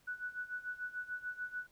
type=tone with tremolo; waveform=sine; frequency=1480 Hz; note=F#6; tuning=in tune; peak=-36 dBFS; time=0.07-1.67 s; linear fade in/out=10 ms; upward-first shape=sine; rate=6.8 Hz; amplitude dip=85%; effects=pink hiss -70 dBFS RMS until 1.71 s